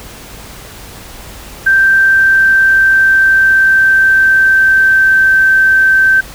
sine tone with pitch glide, 1568 to 1552.7 Hz, G6 to G6, 0 to -17 cents, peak -5 dBFS, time 1.66-6.21 s, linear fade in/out 10 ms, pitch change -17 cents, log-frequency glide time 1.79-5.42 s, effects added 50 Hz sine -37 dBFS peak until 6.34 s + pink hiss -32 dBFS RMS until 6.34 s

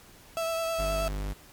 35% pulse tone with vibrato, 658 Hz, E5, 3 cents flat, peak -26 dBFS, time 0.37-1.08 s, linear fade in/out 0 ms, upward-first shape triangle, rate 9.5 Hz, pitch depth 18 cents each way
45% pulse tone, 49.86 Hz, G1, 30 cents sharp, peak -30 dBFS, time 0.78-1.34 s, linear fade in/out 20 ms
effects pink hiss -53 dBFS RMS until 1.52 s + MP3 96 kbps

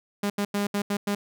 sawtooth tone bursts at uneven times, 203.1 Hz, G#3, 38 cents flat, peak -20 dBFS, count 6, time 0.23-0.3 / 0.38-0.45 / 0.54-0.67 / 0.74-0.82 / 0.9-0.97 / 1.07-1.15 s, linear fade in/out 5 ms, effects none

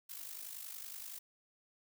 blue noise with amplitude modulation, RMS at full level -44 dBFS, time 0.09-1.19 s, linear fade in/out 10 ms, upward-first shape sine, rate 50.7 Hz, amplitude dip 65%, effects none

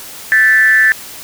sine tone with frequency modulation, 1760 Hz, A6, in tune, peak -6 dBFS, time 0.32-0.92 s, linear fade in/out 0 ms, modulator 213 Hz, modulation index 0.62, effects white hiss -31 dBFS RMS until 1.23 s

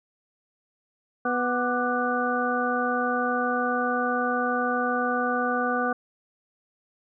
harmonic tone with a mistuned harmonic, 246.9 Hz, B3, in tune, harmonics 1 / 2 / 3 / 5 / 6, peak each -29 / -29 / -29 / -29 / -29 dBFS, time 1.25-5.93 s, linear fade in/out 5 ms, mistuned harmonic 5, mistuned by -69 cents, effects none

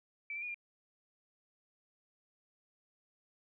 sine tone with pitch steps, 2315 / 2355 / 2450 / 2396 Hz, D7 / D7 / D#7 / D7, -25 / +4 / -27 / +34 cents, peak -38 dBFS, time 0.3-0.544 s, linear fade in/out 2 ms, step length 61 ms, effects none

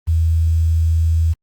sine tone with quantisation, 81.5 Hz, E2, 19 cents flat, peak -12 dBFS, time 0.07-1.34 s, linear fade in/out 20 ms, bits 7, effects Opus 32 kbps

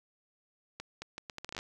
accelerating click train, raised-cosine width 0.2 ms, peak -23 dBFS, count 12, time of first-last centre 0.8-1.589 s, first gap 220 ms, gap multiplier 0.73, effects none

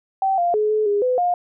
sine tone with pitch steps, 772 / 696 / 425.1 / 429.4 / 409 / 504 / 710 Hz, G5 / F5 / G#4 / A4 / G#4 / B4 / F5, -27 / -6 / +40 / -42 / -26 / +35 / +28 cents, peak -16 dBFS, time 0.22-1.34 s, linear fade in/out 2 ms, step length 160 ms, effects none

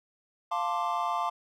triangle chord, D minor seventh, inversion first, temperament equal with one note detuned, 698.5 / 883.6 / 1046.5 / 1174.7 Hz, F5 / A5 / C6 / D6, 0 / +7 / 0 / 0 cents, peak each -31 dBFS, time 0.51-1.3 s, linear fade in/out 10 ms, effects none

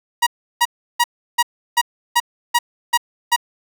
sawtooth tone bursts, 955 Hz, A#5, 42 cents sharp, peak -8 dBFS, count 9, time 0.22-3.363 s, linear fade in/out 10 ms, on 47 ms, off 340 ms, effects none

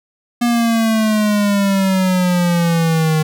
square exponential sweep, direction down, 240.4 to 155.1 Hz, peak -13 dBFS, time 0.41-3.23 s, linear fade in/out 10 ms, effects none

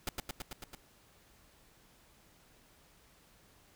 pink noise with echo, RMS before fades -35 dBFS, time 0.07-0.09 s, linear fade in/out 2 ms, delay 110 ms, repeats 6, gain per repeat -2 dB, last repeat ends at 0.75 s, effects pink hiss -64 dBFS RMS until 3.75 s

